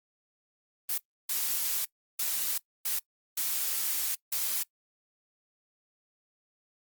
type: noise bursts at uneven times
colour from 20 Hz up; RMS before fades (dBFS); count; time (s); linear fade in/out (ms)
blue; -30; 6; 0.89-0.98 / 1.29-1.85 / 2.19-2.58 / 2.85-2.99 / 3.37-4.15 / 4.32-4.63; 5
effects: noise-tail reverb RT60 0.1 s tail -22 dB re dry + Opus 32 kbps